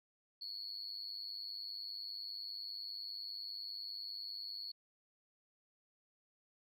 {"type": "tone with amplitude modulation", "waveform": "sine", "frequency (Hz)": 4385, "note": "C#8", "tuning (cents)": -20, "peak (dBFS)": -37, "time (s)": [0.41, 4.72], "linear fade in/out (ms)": 10, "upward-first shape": "sine", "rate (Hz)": 100, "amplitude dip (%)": 100, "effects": ["tanh soft clip ceiling -37 dBFS"]}